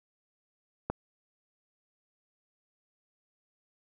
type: click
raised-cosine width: 1 ms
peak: -16 dBFS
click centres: 0.9 s
effects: none